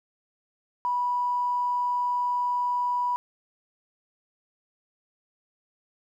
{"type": "tone with tanh clipping", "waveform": "triangle", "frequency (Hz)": 980, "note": "B5", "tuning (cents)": -14, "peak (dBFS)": -23, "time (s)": [0.85, 3.16], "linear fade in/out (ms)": 0, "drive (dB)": 3, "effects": []}